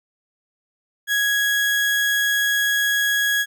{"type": "tone", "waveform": "35% pulse", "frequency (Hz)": 1661.2, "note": "G#6", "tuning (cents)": 0, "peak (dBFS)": -16, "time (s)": [1.07, 3.46], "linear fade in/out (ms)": 50, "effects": []}